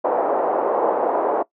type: band-pass noise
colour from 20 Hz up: pink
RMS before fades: -20 dBFS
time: 0.04-1.43 s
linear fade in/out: 10 ms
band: 420 to 900 Hz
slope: 24 dB/octave
effects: noise-tail reverb RT60 0.1 s tail -20 dB re dry